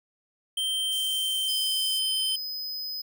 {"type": "tone with pitch glide", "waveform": "square", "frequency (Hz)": [3136, 3104], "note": ["G7", "G7"], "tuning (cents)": [0, -18], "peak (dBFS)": -26, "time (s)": [0.57, 2.36], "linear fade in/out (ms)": 5, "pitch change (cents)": -18, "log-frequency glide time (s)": [0.67, 1.93]}
{"type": "high-pass noise", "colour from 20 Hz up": "white", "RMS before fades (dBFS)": -40, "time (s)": [0.91, 2], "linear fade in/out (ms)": 20, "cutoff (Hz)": 6000, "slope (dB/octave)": 24}
{"type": "tone", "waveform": "square", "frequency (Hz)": 5030, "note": "D#8", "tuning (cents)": 18, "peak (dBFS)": -32, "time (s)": [1.48, 3.02], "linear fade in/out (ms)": 10}
{"effects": []}